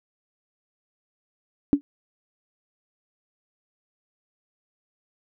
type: tone with exponential decay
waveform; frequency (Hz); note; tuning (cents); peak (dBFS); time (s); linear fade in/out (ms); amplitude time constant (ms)
sine; 284.9; C#4; +48; -9; 1.73-1.81; 0; 16
effects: none